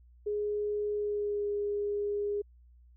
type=tone with pitch glide; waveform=sine; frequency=416.2 to 410.2 Hz; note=G#4 to G#4; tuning=+4 to -21 cents; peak=-29 dBFS; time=0.26-2.42 s; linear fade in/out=10 ms; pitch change=-25 cents; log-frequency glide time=0.94-1.48 s; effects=added 60 Hz sine -55 dBFS peak until 2.96 s